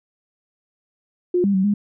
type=tone with pitch steps; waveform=sine; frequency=356.8 / 199.6 / 189.6 / 205.3 Hz; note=F4 / G3 / F#3 / G#3; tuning=+37 / +32 / +43 / -20 cents; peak=-15 dBFS; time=1.34-1.74 s; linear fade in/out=5 ms; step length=100 ms; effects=none